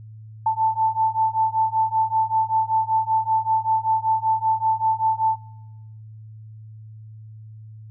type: beating tone pair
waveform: sine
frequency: 881 / 886.2 Hz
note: A5 / A5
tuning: +2 / +12 cents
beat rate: 5.2 Hz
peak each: -21 dBFS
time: 0.46-5.36 s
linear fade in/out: 5 ms
effects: noise-tail reverb RT60 1.0 s tail -22 dB re dry + added 109 Hz sine -38 dBFS peak until 7.9 s